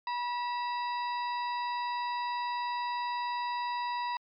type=harmonic tone with a mistuned harmonic; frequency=970 Hz; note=B5; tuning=31 cents flat; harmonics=1 / 2 / 3 / 4 / 5; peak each=-31 / -42 / -46 / -46 / -47 dBFS; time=0.07-4.17 s; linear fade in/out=2 ms; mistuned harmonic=3; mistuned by=-150 cents; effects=MP3 96 kbps